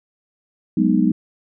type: chord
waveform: sine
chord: G# minor seventh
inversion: third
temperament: equal with one note detuned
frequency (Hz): 185 / 207.7 / 246.9 / 309.3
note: F#3 / G#3 / B3 / D#4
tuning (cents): 0 / 0 / 0 / -10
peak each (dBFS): -19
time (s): 0.77-1.12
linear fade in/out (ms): 5
effects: none